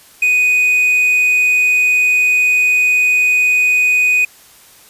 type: tone with quantisation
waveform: triangle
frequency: 2489 Hz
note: D#7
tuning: in tune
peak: -8 dBFS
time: 0.22-4.25 s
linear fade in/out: 5 ms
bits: 6
effects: white hiss -44 dBFS RMS until 4.89 s + resampled to 32000 Hz